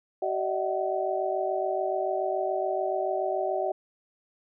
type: tone cluster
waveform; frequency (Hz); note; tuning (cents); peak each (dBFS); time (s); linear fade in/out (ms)
sine; 379.7 / 598 / 645 / 755; F#4 / D5 / E5 / F#5; +45 / +31 / -38 / +35; -31; 0.22-3.72; 5
effects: none